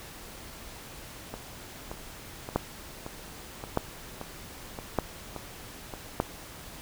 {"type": "two click trains", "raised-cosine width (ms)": 1, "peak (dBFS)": [-10, -22], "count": [4, 9], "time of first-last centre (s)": [[2.56, 6.201], [1.34, 5.938]], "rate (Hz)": [0.824, 1.74], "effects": ["pink hiss -45 dBFS RMS until 6.81 s"]}